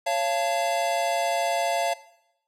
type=chord; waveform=square; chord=Db augmented; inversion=none; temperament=equal with one note detuned; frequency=554.4 / 686.1 / 880 Hz; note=Db5 / F5 / A5; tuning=0 / -31 / 0 cents; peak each=-30 / -26 / -30 dBFS; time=0.06-1.94 s; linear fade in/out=10 ms; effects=noise-tail reverb RT60 0.8 s tail -17 dB re dry + low-pass 11000 Hz 12 dB/octave